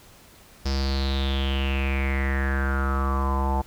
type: tone with low-pass filter sweep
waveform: square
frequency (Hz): 67.8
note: C#2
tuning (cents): -38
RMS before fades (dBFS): -24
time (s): 0.65-3.62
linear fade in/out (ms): 10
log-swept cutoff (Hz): 5200 to 850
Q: 7.7
effects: pink hiss -51 dBFS RMS until 3.66 s